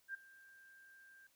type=tone with ADSR envelope; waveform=sine; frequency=1587 Hz; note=G6; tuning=21 cents sharp; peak=-39 dBFS; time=0.08-1.27 s; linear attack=63 ms; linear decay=10 ms; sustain=-20 dB; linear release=4 ms; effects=white hiss -74 dBFS RMS until 1.35 s

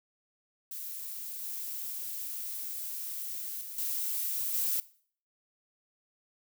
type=noise with level steps; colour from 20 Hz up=violet; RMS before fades=-40 / -38 / -42 / -33 / -30 dBFS; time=0.71-4.8 s; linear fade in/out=2 ms; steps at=1.42 / 3.61 / 3.78 / 4.54 s; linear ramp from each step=2 ms; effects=noise-tail reverb RT60 0.5 s tail -19 dB re dry

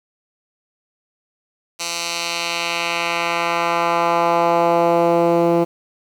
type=tone with band-pass filter sweep; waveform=10% pulse; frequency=170 Hz; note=F3; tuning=46 cents flat; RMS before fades=-18 dBFS; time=1.79-5.65 s; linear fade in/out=20 ms; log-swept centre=5800 to 350 Hz; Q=1.1; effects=7-bit

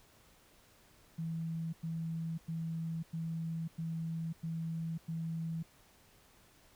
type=tone bursts; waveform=sine; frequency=163.5 Hz; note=E3; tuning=14 cents flat; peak=-35 dBFS; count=7; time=1.18-5.63 s; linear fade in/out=10 ms; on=550 ms; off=100 ms; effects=pink hiss -64 dBFS RMS until 6.75 s

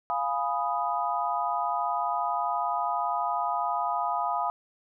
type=chord; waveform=sine; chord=F half-diminished seventh; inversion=none; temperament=equal; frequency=698.5 / 830.6 / 987.8 / 1244.5 Hz; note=F5 / Ab5 / Cb6 / Eb6; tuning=0 / 0 / 0 / 0 cents; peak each=-31 dBFS; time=0.1-4.5 s; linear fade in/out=0 ms; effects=none

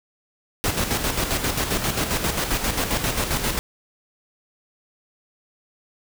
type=noise with tremolo; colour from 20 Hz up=pink; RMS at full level=-22 dBFS; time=0.64-3.59 s; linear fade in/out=0 ms; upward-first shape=square; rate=7.5 Hz; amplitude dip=50%; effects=none

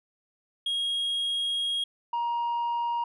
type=tone pair in turn; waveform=sine; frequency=3275 / 944.3 Hz; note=G#7 / A#5; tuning=-25 / +22 cents; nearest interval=octave + minor seventh; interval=2153 cents; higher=first; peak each=-23 dBFS; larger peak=neither; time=0.66-1.84 / 2.13-3.04 s; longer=first; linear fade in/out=5 ms; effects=tanh soft clip ceiling -25 dBFS

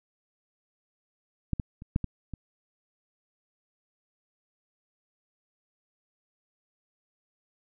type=clicks; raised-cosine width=5 ms; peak=-14 / -17 / -30 / -12 / -18 / -24 dBFS; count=6; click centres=1.533 / 1.598 / 1.821 / 1.961 / 2.043 / 2.337 s; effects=none

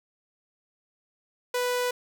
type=tone; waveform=sawtooth; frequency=493.9 Hz; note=B4; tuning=in tune; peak=-21 dBFS; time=1.54-1.91 s; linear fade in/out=5 ms; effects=none

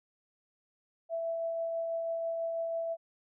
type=tone with tremolo; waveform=sine; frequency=663 Hz; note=E5; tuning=10 cents sharp; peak=-30 dBFS; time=1.09-2.97 s; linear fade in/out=50 ms; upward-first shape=triangle; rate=6.1 Hz; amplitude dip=25%; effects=none

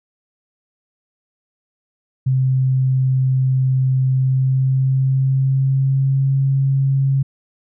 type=tone with pitch glide; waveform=sine; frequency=130.81 to 135.89 Hz; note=C3 to C#3; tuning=0 to -34 cents; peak=-13 dBFS; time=2.26-7.23 s; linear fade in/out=10 ms; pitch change=+66 cents; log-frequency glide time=4.1-6.38 s; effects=none

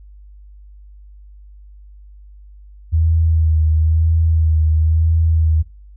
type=tone with vibrato; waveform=sine; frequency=80 Hz; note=D#2; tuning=49 cents sharp; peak=-11 dBFS; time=2.92-5.63 s; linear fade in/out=20 ms; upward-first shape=sine; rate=1 Hz; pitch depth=32 cents each way; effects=noise-tail reverb RT60 0.4 s tail -25 dB re dry + added 50 Hz sine -38 dBFS peak until 5.96 s

